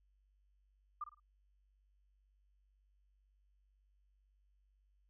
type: tone with echo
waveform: sine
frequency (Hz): 1202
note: D6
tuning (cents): +40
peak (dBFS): -38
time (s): 1.01-1.04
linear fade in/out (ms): 5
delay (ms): 53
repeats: 3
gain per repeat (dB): -10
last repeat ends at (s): 1.199
effects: added 49 Hz sine -70 dBFS peak until 5.09 s